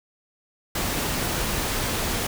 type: noise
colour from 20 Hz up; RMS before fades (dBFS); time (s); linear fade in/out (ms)
pink; -26; 0.75-2.27; 5
effects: none